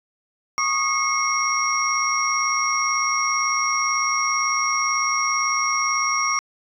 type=tone cluster; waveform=sine; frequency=1107 / 1225 / 2169 / 5620 Hz; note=C#6 / D#6 / C#7 / F8; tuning=-3 / -27 / -38 / +10 cents; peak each=-24 dBFS; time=0.58-6.39 s; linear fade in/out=0 ms; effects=tanh soft clip ceiling -9 dBFS